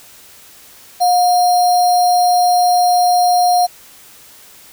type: tone with sample-and-hold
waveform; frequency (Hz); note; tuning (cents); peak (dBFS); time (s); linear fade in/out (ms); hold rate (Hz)
sine; 717; F5; +45; -9; 1-3.67; 20; 4900
effects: white hiss -42 dBFS RMS until 4.72 s